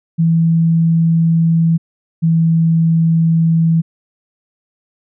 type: tone pair in turn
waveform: sine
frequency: 164.81 / 163.99 Hz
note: E3 / E3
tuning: 0 / -9 cents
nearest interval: unison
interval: 9 cents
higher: first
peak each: -9 dBFS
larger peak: neither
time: 0.18-1.78 / 2.22-3.82 s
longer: neither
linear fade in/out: 20 ms
effects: none